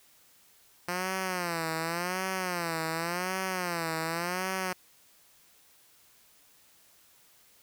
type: tone with vibrato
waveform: 5% pulse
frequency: 174.61 Hz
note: F3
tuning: in tune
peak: -19 dBFS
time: 0.88-4.73 s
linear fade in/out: 5 ms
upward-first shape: sine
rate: 0.89 Hz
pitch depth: 140 cents each way
effects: white hiss -61 dBFS RMS until 7.62 s